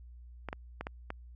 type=clicks; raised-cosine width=0.5 ms; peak=-22 dBFS; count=5; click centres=0.487 / 0.529 / 0.81 / 0.869 / 1.104 s; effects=added 60 Hz sine -48 dBFS peak until 1.35 s